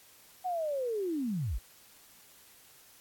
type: linear sweep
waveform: sine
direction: down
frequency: 751 to 34.93 Hz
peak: -30 dBFS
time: 0.44-1.59 s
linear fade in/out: 20 ms
effects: white hiss -58 dBFS RMS until 3 s + AAC 64 kbps